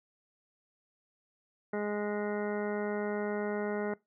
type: harmonic tone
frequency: 207.7 Hz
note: G#3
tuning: in tune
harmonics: 1 / 2 / 3 / 4 / 5 / 6 / 7 / 9 / 10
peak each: -36 / -34 / -39 / -43 / -49 / -50 / -44 / -47 / -53 dBFS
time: 1.73-3.94 s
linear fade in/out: 5 ms
effects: noise-tail reverb RT60 0.2 s tail -22 dB re dry